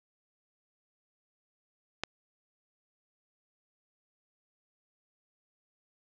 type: click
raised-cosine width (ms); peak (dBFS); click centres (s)
0.2; -13; 2.036
effects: low-pass 5000 Hz 12 dB/octave + 9-bit